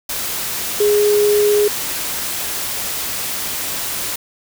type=tone in noise; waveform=sine; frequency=415.3 Hz; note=G#4; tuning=in tune; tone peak=-11 dBFS; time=0.8-1.68 s; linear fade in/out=5 ms; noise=white; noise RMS=-23 dBFS; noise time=0.09-4.16 s; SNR=+9 dB; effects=none